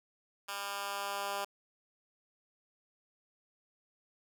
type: tone with high-pass filter sweep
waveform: 10% pulse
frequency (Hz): 200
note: G3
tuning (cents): +35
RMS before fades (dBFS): -38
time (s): 0.48-1.45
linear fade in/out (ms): 10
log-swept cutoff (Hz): 1300 to 650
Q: 0.93
effects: 10-bit